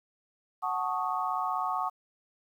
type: chord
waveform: sine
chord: D# half-diminished seventh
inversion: first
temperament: equal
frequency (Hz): 740 / 880 / 1108.7 / 1244.5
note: F#5 / A5 / C#6 / D#6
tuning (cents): 0 / 0 / 0 / 0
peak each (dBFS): -33 / -35 / -32 / -35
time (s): 0.62-1.9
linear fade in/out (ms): 20
effects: 10-bit